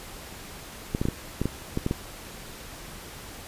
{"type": "clicks", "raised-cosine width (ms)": 3, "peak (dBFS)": -12, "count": 9, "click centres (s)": [0.949, 1.015, 1.054, 1.086, 1.416, 1.456, 1.774, 1.864, 1.911], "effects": ["pink hiss -42 dBFS RMS until 3.47 s", "resampled to 32000 Hz"]}